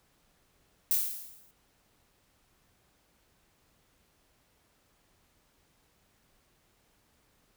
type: noise with exponential decay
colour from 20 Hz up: violet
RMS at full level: -24 dBFS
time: 0.91-1.51 s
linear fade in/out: 1 ms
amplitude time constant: 130 ms
effects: pink hiss -69 dBFS RMS until 7.56 s